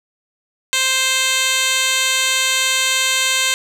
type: tone with band-pass filter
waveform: 10% pulse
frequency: 523.3 Hz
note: C5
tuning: in tune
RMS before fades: -17 dBFS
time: 0.73-3.54 s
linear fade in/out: 0 ms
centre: 5300 Hz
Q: 1.2
effects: none